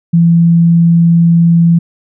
sine tone, 168.5 Hz, E3, 38 cents sharp, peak -4 dBFS, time 0.13-1.79 s, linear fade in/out 10 ms, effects none

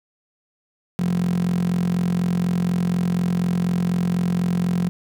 15% pulse tone with high-pass filter, 44.09 Hz, F1, 17 cents sharp, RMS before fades -21 dBFS, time 0.99-4.89 s, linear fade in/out 0 ms, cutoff 180 Hz, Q 6.9, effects none

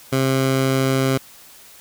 15% pulse tone, 133.1 Hz, C3, 30 cents sharp, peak -10 dBFS, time 0.12-1.18 s, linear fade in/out 10 ms, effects white hiss -45 dBFS RMS until 1.8 s

